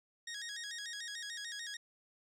15% pulse tone with vibrato, 1760 Hz, A6, in tune, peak -35 dBFS, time 0.27-1.77 s, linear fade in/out 5 ms, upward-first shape square, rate 6.8 Hz, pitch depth 100 cents each way, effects low-pass 10000 Hz 12 dB/octave

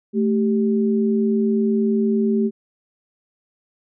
sine tone pair together, 219.1 / 390.4 Hz, A3 / G4, -7 / -7 cents, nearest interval minor seventh, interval 1000 cents, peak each -17 / -21 dBFS, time 0.13-2.51 s, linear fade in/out 50 ms, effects none

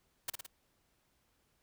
white noise with echo, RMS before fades -36 dBFS, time 0.28-0.3 s, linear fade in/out 5 ms, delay 55 ms, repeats 3, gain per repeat -4 dB, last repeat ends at 0.465 s, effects pink hiss -75 dBFS RMS until 1.62 s

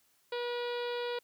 harmonic tone, 482.9 Hz, B4, 39 cents flat, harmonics 1 / 2 / 3 / 4 / 5 / 6 / 7 / 8 / 9 / 10, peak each -34 / -42 / -45 / -49 / -48 / -50 / -48 / -49 / -53 / -55 dBFS, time 0.32-1.19 s, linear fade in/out 5 ms, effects white hiss -70 dBFS RMS until 1.23 s + high-pass 60 Hz 12 dB/octave

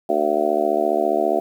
harmonic tone, 74.8 Hz, D2, 32 cents sharp, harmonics 3 / 4 / 5 / 6 / 7 / 8 / 9 / 10, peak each -31 / -27 / -23 / -28 / -31 / -26 / -20 / -27 dBFS, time 0.09-1.4 s, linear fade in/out 5 ms, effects 8-bit

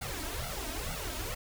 pink noise with flanger, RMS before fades -37 dBFS, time 0.01-1.35 s, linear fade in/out 10 ms, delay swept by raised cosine 1.4 to 3.2 ms, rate 2.2 Hz, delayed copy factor +0.9, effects none

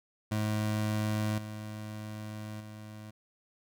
25% pulse tone with level steps, 107 Hz, A2, 48 cents flat, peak -25 / -35 / -40 dBFS, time 0.31-3.11 s, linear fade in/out 10 ms, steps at 1.38 / 2.6 s, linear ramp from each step 5 ms, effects none

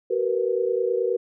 sine tone cluster, 379.5 / 463.2 / 492.7 Hz, F#4 / A#4 / B4, +44 / -11 / -4 cents, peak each -25 dBFS, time 0.1-1.17 s, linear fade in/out 10 ms, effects none

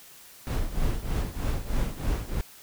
brown noise with tremolo, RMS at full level -24 dBFS, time 0.47-2.41 s, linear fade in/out 0 ms, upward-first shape triangle, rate 3.2 Hz, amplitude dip 85%, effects white hiss -50 dBFS RMS until 2.62 s

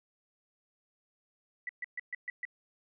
sine tone bursts, 1971 Hz, B6, 4 cents flat, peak -34 dBFS, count 6, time 1.67-2.452 s, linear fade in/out 2 ms, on 22 ms, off 130 ms, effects none

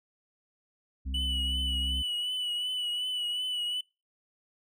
harmonic tone, 65.41 Hz, C2, in tune, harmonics 1 / 3 / 4, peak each -31 / -46 / -46 dBFS, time 1.05-2.03 s, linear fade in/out 20 ms
triangle tone with vibrato, 2960 Hz, F#7, in tune, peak -28 dBFS, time 1.14-3.81 s, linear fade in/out 5 ms, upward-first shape triangle, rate 2.7 Hz, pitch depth 43 cents each way
effects noise-tail reverb RT60 0.3 s tail -26 dB re dry

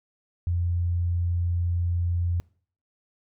sine tone, 86.9 Hz, F2, 8 cents flat, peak -22 dBFS, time 0.47-2.4 s, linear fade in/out 0 ms, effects noise-tail reverb RT60 0.5 s tail -25 dB re dry

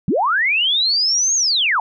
sine linear two-way sweep, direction up then down, 131.5 to 6645 to 816 Hz, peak -14 dBFS, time 0.08-1.8 s, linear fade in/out 2 ms, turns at 1.35 s, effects none

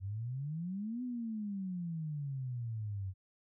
sine exponential two-way sweep, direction up then down, 92.5 to 253.6 to 92.5 Hz, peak -36 dBFS, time 0-3.14 s, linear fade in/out 50 ms, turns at 1.03 s, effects none

